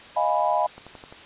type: chord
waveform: sine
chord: F half-diminished seventh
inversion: third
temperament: equal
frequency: 622.3 / 698.5 / 830.6 / 987.8 Hz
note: Eb5 / F5 / Ab5 / Cb6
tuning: 0 / 0 / 0 / 0 cents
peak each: -25 dBFS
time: 0.16-0.67 s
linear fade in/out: 10 ms
type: click train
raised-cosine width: 1 ms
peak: -28 dBFS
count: 5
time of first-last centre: 0.78-1.125 s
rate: 11.6 Hz
effects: white hiss -44 dBFS RMS until 1.25 s + resampled to 8000 Hz